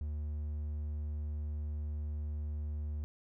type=tone; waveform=triangle; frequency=75 Hz; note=D2; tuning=37 cents sharp; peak=-33 dBFS; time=0.01-3.04 s; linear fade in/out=0 ms; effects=none